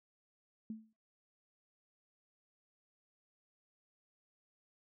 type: tone with exponential decay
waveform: sine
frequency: 220 Hz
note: A3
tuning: in tune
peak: -37 dBFS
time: 0.7-0.93 s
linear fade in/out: 2 ms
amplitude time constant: 48 ms
effects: noise-tail reverb RT60 0.2 s tail -23 dB re dry